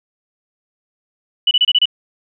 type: tone bursts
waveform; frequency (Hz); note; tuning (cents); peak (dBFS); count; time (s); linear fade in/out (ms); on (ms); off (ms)
sine; 2960; F#7; 0; -9; 6; 1.47-1.856; 5; 41; 28
effects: none